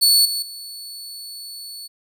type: tone with level steps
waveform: sawtooth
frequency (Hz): 4438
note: C#8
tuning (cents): +1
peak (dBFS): -9 / -19 / -30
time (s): 0.01-1.88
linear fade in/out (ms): 20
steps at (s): 0.25 / 0.42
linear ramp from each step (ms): 5
effects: none